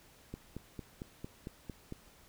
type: click train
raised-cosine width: 3 ms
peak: -28 dBFS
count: 8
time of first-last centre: 0.34-1.924 s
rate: 4.42 Hz
effects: pink hiss -61 dBFS RMS until 2.28 s